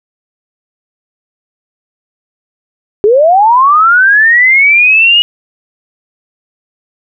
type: linear sweep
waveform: sine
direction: up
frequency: 393.4 to 2906 Hz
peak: -3 dBFS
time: 3.04-5.22 s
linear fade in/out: 0 ms
effects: none